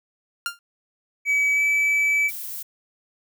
sawtooth tone with exponential decay, 1396.9 Hz, F6, in tune, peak -17 dBFS, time 0.46-0.59 s, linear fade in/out 1 ms, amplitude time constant 28 ms
triangle tone with pitch glide, 2281 to 2302 Hz, C#7 to D7, +49 to -35 cents, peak -16 dBFS, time 1.25-2.31 s, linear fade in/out 50 ms, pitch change +16 cents, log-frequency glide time 1.54-1.6 s
violet noise, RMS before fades -33 dBFS, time 2.28-2.63 s, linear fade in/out 10 ms
effects none

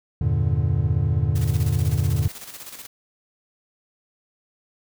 triangle chord, E half-diminished seventh, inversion none, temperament equal, 82.41 / 98 / 116.54 / 146.83 Hz, E2 / G2 / Bb2 / D3, 0 / 0 / 0 / 0 cents, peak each -22 dBFS, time 0.21-2.28 s, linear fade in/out 5 ms
white noise with tremolo, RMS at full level -37 dBFS, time 1.35-2.87 s, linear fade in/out 10 ms, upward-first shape square, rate 16 Hz, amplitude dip 55%
effects none

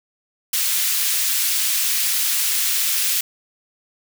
white high-pass noise, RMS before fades -20 dBFS, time 0.53-3.21 s, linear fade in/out 5 ms, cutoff 2100 Hz, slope 12 dB/octave, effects none

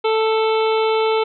harmonic tone, 441.2 Hz, A4, 5 cents sharp, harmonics 1 / 2 / 3 / 5 / 6 / 7 / 8 / 9, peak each -16 / -22 / -26 / -30 / -32 / -33 / -34 / -35 dBFS, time 0.04-1.24 s, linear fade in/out 10 ms, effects none

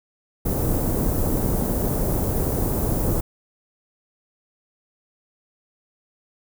pink band-stop noise, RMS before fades -22 dBFS, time 0.45-3.21 s, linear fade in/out 10 ms, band 550 to 16000 Hz, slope 12 dB/octave, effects none

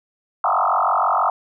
sine tone with frequency modulation, 995 Hz, B5, 13 cents sharp, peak -15 dBFS, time 0.44-1.3 s, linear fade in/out 2 ms, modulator 46.3 Hz, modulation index 6.8, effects none

